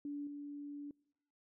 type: tone with level steps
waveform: sine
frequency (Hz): 288.6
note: D4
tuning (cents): -30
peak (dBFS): -39 / -43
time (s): 0.05-0.91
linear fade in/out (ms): 2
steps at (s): 0.27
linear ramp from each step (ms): 2
effects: noise-tail reverb RT60 0.9 s tail -26 dB re dry